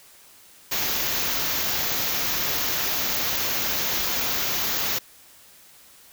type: band-stop noise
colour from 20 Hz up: white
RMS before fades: -25 dBFS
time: 0.71-4.99 s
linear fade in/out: 10 ms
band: 7000 to 12000 Hz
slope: 96 dB/octave
effects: white hiss -51 dBFS RMS until 6.12 s